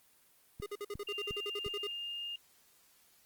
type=click train; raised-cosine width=5 ms; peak=-32 dBFS; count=4; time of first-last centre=0.6-1.664 s; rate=2.82 Hz
type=tone bursts; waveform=square; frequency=409.6 Hz; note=G#4; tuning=24 cents flat; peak=-38 dBFS; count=14; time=0.62-1.871 s; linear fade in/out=5 ms; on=42 ms; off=51 ms
type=tone with pitch glide; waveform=sine; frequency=2794 to 2822 Hz; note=F7 to F7; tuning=0 to +17 cents; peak=-38 dBFS; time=1.07-2.36 s; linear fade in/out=5 ms; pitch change=+17 cents; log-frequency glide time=1.24-2.22 s
effects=white hiss -66 dBFS RMS until 3.25 s + Opus 24 kbps